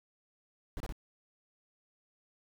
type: noise bursts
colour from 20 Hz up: brown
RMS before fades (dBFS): -38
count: 3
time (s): 0.77-0.924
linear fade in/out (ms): 0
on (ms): 32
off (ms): 29
effects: none